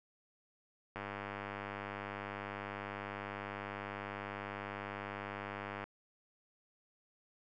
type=click train; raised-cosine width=0.5 ms; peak=-26 dBFS; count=489; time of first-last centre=0.96-5.84 s; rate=100 Hz; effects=none